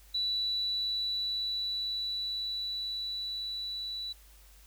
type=tone with level ramp; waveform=sine; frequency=3951 Hz; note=B7; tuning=in tune; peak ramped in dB=-28 to -35 dBFS; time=0.14-4.13 s; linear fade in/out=10 ms; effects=added 50 Hz sine -55 dBFS peak until 4.66 s + white hiss -60 dBFS RMS until 4.66 s